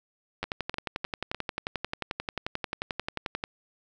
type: two click trains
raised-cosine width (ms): 0.3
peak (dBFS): -14 / -17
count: 35 / 4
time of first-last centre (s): 0.43-3.439 / 0.44-1.346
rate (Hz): 11.3 / 3.31
effects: none